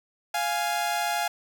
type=tone pair together; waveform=sawtooth; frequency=698.5 / 831.3 Hz; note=F5 / G#5; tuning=0 / +1 cents; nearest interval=minor third; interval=301 cents; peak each=-24 dBFS; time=0.34-1.28 s; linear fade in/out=5 ms; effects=none